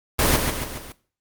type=noise with echo; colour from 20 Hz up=pink; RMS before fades=-18 dBFS; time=0.19-0.36 s; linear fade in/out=0 ms; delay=140 ms; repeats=4; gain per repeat=-5 dB; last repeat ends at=0.92 s; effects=noise-tail reverb RT60 0.4 s tail -18 dB re dry + Opus 24 kbps